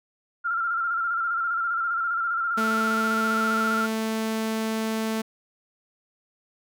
sine tone with vibrato, 1373 Hz, F6, 30 cents flat, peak -23 dBFS, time 0.44-3.87 s, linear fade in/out 20 ms, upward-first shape square, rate 15 Hz, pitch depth 43 cents each way
sawtooth tone, 221.2 Hz, A3, 9 cents sharp, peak -21 dBFS, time 2.57-5.22 s, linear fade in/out 10 ms
effects none

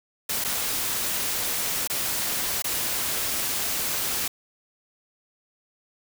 white noise with dropouts, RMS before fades -27 dBFS, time 0.29-4.28 s, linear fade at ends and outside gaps 5 ms, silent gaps 0.441-0.446 / 1.875-1.898 / 2.622-2.642 s, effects none

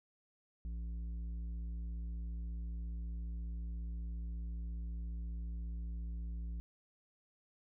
sine tone with tanh clipping, 57.3 Hz, A#1, 29 cents flat, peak -40 dBFS, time 0.65-6.6 s, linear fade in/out 0 ms, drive 8 dB, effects none

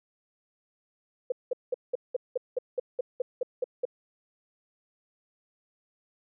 sine tone bursts, 502 Hz, B4, 28 cents sharp, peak -24 dBFS, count 13, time 1.3-3.853 s, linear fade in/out 5 ms, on 21 ms, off 190 ms, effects none

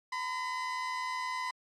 30% pulse tone pair together, 932.3 / 1012 Hz, A#5 / B5, 0 / +42 cents, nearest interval minor second, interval 142 cents, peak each -40 / -31 dBFS, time 0.12-1.51 s, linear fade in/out 5 ms, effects low-pass 6000 Hz 12 dB/octave + AAC 64 kbps

